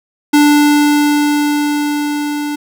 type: tone with level ramp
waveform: square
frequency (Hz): 293.9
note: D4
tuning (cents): +1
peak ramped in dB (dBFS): -6 to -18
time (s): 0.33-2.56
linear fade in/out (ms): 10
effects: none